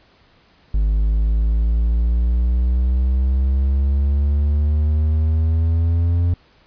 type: exponential sweep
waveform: triangle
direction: up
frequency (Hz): 51 to 87.31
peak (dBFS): -12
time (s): 0.74-6.34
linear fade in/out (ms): 5
effects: pink hiss -54 dBFS RMS until 6.66 s + resampled to 11025 Hz